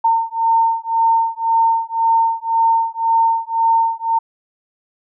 sine beating tone pair, 909 / 910.9 Hz, A#5 / A#5, -44 / -40 cents, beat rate 1.9 Hz, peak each -16 dBFS, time 0.04-4.19 s, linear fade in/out 10 ms, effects none

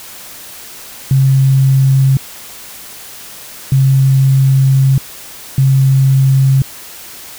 sine tone bursts at uneven times, 134.3 Hz, C3, 46 cents sharp, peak -6 dBFS, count 3, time 1.11-2.17 / 3.72-4.98 / 5.58-6.62 s, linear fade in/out 2 ms, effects white hiss -32 dBFS RMS until 7.38 s

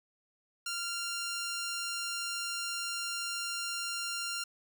10% pulse tone, 1389 Hz, F6, 10 cents flat, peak -26 dBFS, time 0.66-4.44 s, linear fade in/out 5 ms, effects 11-bit

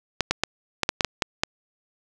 clicks, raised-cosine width 0.2 ms, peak -3 dBFS, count 9, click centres 0.207 / 0.31 / 0.436 / 0.833 / 0.891 / 1.008 / 1.047 / 1.222 / 1.435 s, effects none

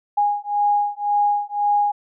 sine beating tone pair, 822 / 823.9 Hz, G#5 / G#5, -18 / -14 cents, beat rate 1.9 Hz, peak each -20 dBFS, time 0.17-1.92 s, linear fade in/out 10 ms, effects none

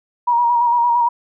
sine tone with vibrato, 953 Hz, A#5, 38 cents sharp, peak -12 dBFS, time 0.27-1.09 s, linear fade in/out 10 ms, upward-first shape square, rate 8.8 Hz, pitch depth 28 cents each way, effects none

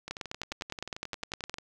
two click trains, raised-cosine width 0.2 ms, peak -17 / -22 dBFS, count 15 / 18, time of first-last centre 0.11-1.541 / 0.08-1.584 s, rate 9.78 / 11.3 Hz, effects none

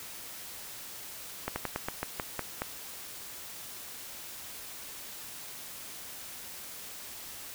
slowing click train, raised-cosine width 0.5 ms, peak -16 dBFS, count 9, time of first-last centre 1.48-2.619 s, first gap 80 ms, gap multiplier 1.16, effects white hiss -44 dBFS RMS until 7.54 s

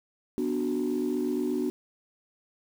sine chord, B minor, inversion none, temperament equal with one note detuned, 246.9 / 295.2 / 370 Hz, B3 / D4 / F#4, 0 / +9 / 0 cents, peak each -29 dBFS, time 0.38-1.7 s, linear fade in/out 0 ms, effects tanh soft clip ceiling -20 dBFS + 8-bit

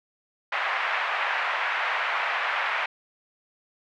white band-pass noise, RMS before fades -27 dBFS, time 0.52-2.86 s, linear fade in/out 5 ms, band 700 to 2300 Hz, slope 24 dB/octave, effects none

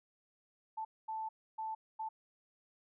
sine tone bursts at uneven times, 880 Hz, A5, in tune, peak -37 dBFS, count 4, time 0.77-0.85 / 1.08-1.29 / 1.58-1.75 / 1.99-2.09 s, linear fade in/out 10 ms, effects none

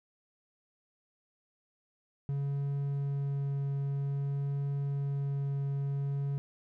triangle tone with vibrato, 140 Hz, C#3, 18 cents sharp, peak -28 dBFS, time 2.29-6.38 s, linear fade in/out 0 ms, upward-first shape triangle, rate 0.52 Hz, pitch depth 9 cents each way, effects none

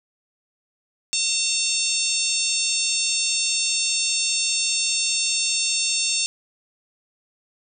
harmonic tone with a mistuned harmonic, 905 Hz, A5, 48 cents sharp, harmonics 3 / 4 / 5 / 6 / 7 / 8 / 9, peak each -28 / -28 / -28 / -28 / -28 / -28 / -28 dBFS, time 1.13-6.26 s, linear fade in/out 0 ms, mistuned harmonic 5, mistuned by -35 cents, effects none

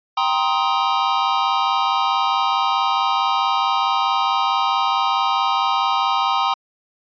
square chord, C minor seventh, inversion second, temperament just, 784.9 / 941.9 / 1046.5 / 1255.8 Hz, G5 / Bb5 / C6 / Eb6, +2 / +18 / 0 / +16 cents, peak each -23 dBFS, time 0.17-6.54 s, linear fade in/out 5 ms, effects resampled to 11025 Hz

